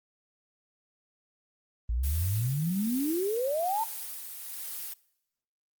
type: exponential sweep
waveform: sine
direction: up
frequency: 54 to 927 Hz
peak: -26 dBFS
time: 1.89-3.84 s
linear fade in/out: 5 ms
type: noise with tremolo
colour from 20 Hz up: blue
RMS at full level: -37 dBFS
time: 2.03-4.94 s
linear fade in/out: 10 ms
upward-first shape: sine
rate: 1.2 Hz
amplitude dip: 40%
effects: noise-tail reverb RT60 0.8 s tail -22 dB re dry + Opus 32 kbps